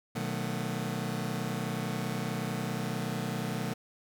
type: chord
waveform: sawtooth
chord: B dominant seventh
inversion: none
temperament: just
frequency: 123.47 / 154.34 / 185.21 / 222.2 Hz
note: B2 / D#3 / F#3 / A3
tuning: 0 / -14 / +2 / +17 cents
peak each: -33 dBFS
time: 0.15-3.74 s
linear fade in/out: 10 ms
effects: none